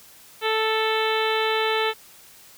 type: harmonic tone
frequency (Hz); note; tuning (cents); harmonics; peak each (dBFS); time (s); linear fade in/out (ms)
440; A4; 0; 1 / 2 / 3 / 4 / 5 / 6 / 7 / 8 / 9; -24 / -27 / -29 / -30 / -31 / -32 / -32 / -33 / -34; 0.41-1.94; 50
effects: white hiss -49 dBFS RMS until 2.57 s